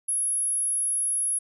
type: tone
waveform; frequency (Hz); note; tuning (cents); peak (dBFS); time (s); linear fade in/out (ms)
sine; 10740; E9; +31; -23; 0.08-1.39; 10
effects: none